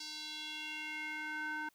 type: tone with band-pass filter sweep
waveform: square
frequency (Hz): 306.3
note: D#4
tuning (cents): -27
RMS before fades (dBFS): -42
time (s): 0-1.69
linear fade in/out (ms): 5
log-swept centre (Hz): 4800 to 1300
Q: 3.4
effects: white hiss -72 dBFS RMS until 1.74 s

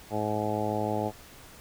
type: harmonic tone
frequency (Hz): 106.4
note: G#2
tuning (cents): +42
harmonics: 1 / 2 / 3 / 4 / 5 / 6 / 7 / 8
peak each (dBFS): -35 / -35 / -35 / -35 / -35 / -35 / -35 / -35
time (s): 0.1-1.12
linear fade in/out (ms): 50
effects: pink hiss -50 dBFS RMS until 1.6 s

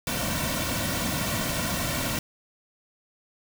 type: noise with comb filter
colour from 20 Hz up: pink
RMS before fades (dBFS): -28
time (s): 0.07-2.19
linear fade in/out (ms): 2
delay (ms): 2.4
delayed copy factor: -0.7
effects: none

